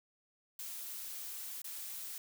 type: noise with dropouts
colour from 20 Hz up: blue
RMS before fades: -44 dBFS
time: 0.59-2.18 s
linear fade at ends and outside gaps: 2 ms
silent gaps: 1.619-1.643 s
effects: none